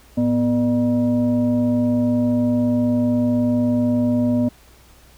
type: tone with frequency modulation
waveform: sine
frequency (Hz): 245.5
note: B3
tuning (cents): -10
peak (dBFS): -15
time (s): 0.17-4.49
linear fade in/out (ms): 10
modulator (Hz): 355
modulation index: 0.65
effects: added 60 Hz sine -50 dBFS peak until 5.17 s + pink hiss -51 dBFS RMS until 5.17 s